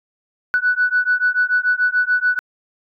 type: beating tone pair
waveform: sine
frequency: 1480 / 1486.9 Hz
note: F#6 / F#6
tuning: 0 / +8 cents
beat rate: 6.9 Hz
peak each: -17 dBFS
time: 0.54-2.39 s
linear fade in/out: 0 ms
effects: tanh soft clip ceiling -7 dBFS